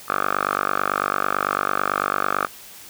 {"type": "tone with band-pass filter", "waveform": "5% pulse", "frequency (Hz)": 49, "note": "G1", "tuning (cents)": 0, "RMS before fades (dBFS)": -23, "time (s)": [0.08, 2.47], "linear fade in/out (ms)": 10, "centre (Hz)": 1200, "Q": 5.5, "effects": ["white hiss -42 dBFS RMS until 2.89 s"]}